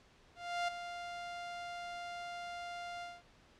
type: tone with ADSR envelope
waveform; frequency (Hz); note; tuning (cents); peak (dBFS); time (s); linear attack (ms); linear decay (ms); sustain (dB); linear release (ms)
sawtooth; 698.5; F5; 0; -28; 0.35-3.23; 330; 9; -10; 210
effects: pink hiss -64 dBFS RMS until 3.59 s + low-pass 5000 Hz 12 dB/octave